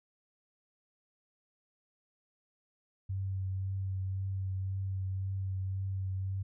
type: tone with vibrato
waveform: sine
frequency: 95.6 Hz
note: G2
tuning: 43 cents flat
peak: -32 dBFS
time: 3.09-6.43 s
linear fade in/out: 10 ms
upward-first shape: triangle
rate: 1.9 Hz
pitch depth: 20 cents each way
effects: none